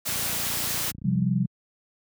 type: noise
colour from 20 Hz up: white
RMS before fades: -28 dBFS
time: 0.05-0.92 s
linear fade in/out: 20 ms
type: click train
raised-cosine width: 5 ms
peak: -26 dBFS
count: 34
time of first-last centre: 0.09-1.224 s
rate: 29.1 Hz
type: chord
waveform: sine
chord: C suspended fourth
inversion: none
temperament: equal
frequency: 130.81 / 174.61 / 196 Hz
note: C3 / F3 / G3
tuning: 0 / 0 / 0 cents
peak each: -25 dBFS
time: 1.04-1.46 s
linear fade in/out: 10 ms
effects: high-pass 80 Hz 12 dB/octave